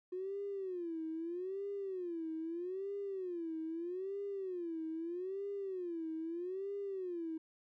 triangle tone with vibrato, 358.5 Hz, F4, 45 cents sharp, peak -34 dBFS, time 0.12-7.38 s, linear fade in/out 10 ms, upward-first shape sine, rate 0.79 Hz, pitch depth 200 cents each way, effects tanh soft clip ceiling -36 dBFS

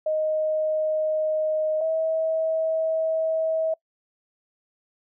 sine tone pair in turn, 622.3 / 642 Hz, D#5 / E5, 0 / -46 cents, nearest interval minor second, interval 54 cents, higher second, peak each -21 dBFS, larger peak neither, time 0.06-1.81 / 1.81-3.74 s, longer second, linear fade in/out 5 ms, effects noise-tail reverb RT60 0.1 s tail -24 dB re dry

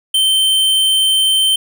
square tone, 3106 Hz, G7, 17 cents flat, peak -11 dBFS, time 0.14-1.56 s, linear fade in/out 5 ms, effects none

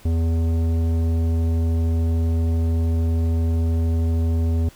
sine tone with tanh clipping, 82.41 Hz, E2, in tune, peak -19 dBFS, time 0.05-4.69 s, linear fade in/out 5 ms, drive 13 dB, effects pink hiss -49 dBFS RMS until 4.75 s

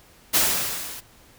white noise with level ramp, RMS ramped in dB -17 to -38 dBFS, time 0.33-1.01 s, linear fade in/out 20 ms, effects pink hiss -53 dBFS RMS until 1.38 s

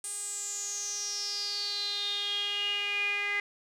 sawtooth tone with band-pass filter sweep, 407.7 Hz, G#4, 32 cents flat, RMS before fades -33 dBFS, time 0.04-3.4 s, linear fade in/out 2 ms, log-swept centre 8800 to 2100 Hz, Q 9.6, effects none

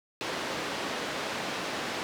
pink band-pass noise, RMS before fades -34 dBFS, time 0.21-2.03 s, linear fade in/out 0 ms, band 260 to 4500 Hz, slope 12 dB/octave, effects none

